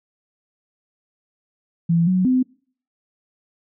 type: tone with pitch steps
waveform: sine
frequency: 168.2 / 184.4 / 255.6 Hz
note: E3 / F#3 / C4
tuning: +35 / -6 / -40 cents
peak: -14 dBFS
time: 1.89-2.43 s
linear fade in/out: 10 ms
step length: 180 ms
effects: noise-tail reverb RT60 0.5 s tail -24 dB re dry